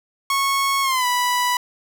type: tone with pitch glide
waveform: sawtooth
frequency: 1100 to 985.7 Hz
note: C#6 to B5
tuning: -14 to -4 cents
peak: -14 dBFS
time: 0.3-1.57 s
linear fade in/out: 2 ms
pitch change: -190 cents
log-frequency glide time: 0.82-1.06 s
effects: none